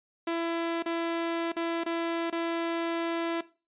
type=tone with dropouts; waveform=sawtooth; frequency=334.6 Hz; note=E4; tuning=26 cents sharp; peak=-24 dBFS; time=0.27-3.41 s; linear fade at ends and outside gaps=5 ms; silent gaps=0.825-0.859 / 1.52-1.565 / 1.837-1.861 / 2.301-2.325 s; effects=noise-tail reverb RT60 0.3 s tail -17 dB re dry + resampled to 8000 Hz